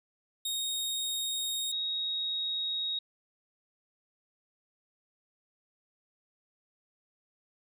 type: tone pair in turn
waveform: sawtooth / sine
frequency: 3729 / 3772 Hz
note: A#7 / A#7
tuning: 0 / +20 cents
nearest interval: unison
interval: 20 cents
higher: second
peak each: -28 / -30 dBFS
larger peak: first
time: 0.45-1.72 / 1.72-2.99 s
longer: neither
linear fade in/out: 5 ms
effects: none